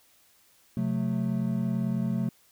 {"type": "chord", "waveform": "triangle", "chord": "F# diminished", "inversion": "second", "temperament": "equal with one note detuned", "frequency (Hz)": [130.81, 181.82, 220], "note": ["C3", "F#3", "A3"], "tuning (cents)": [0, -30, 0], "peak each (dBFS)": [-29, -28, -27], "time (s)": [0.77, 2.29], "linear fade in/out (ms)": 2, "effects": ["white hiss -62 dBFS RMS until 2.51 s"]}